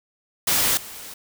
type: noise with level steps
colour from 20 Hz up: white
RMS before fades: -20 / -38 dBFS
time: 0.47-1.14 s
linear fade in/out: 5 ms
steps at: 0.77 s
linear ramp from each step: 2 ms
effects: none